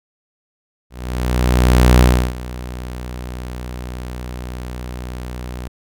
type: tone with ADSR envelope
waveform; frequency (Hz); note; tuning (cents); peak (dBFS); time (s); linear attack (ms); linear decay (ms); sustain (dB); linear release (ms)
sawtooth; 61.74; B1; 0; -3; 0.9-5.68; 1100; 330; -19; 4
effects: none